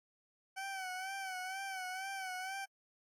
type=tone with vibrato; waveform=20% pulse; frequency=759 Hz; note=F#5; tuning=44 cents sharp; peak=-35 dBFS; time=0.56-2.66 s; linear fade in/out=20 ms; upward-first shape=sine; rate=2.1 Hz; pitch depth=59 cents each way; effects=low-pass 12000 Hz 12 dB/octave + AAC 64 kbps